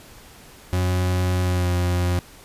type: tone with pitch glide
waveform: 40% pulse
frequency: 91 to 88.97 Hz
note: F#2 to F2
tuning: -28 to +33 cents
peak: -18 dBFS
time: 0.73-2.19 s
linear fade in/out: 0 ms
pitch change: -39 cents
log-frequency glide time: 1.43-1.71 s
effects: pink hiss -46 dBFS RMS until 2.44 s + resampled to 32000 Hz